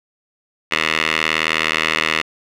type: tone with band-pass filter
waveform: 10% pulse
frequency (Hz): 79.2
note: D#2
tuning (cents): +31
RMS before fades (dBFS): -19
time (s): 0.71-2.22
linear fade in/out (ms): 10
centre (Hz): 2400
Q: 2.2
effects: none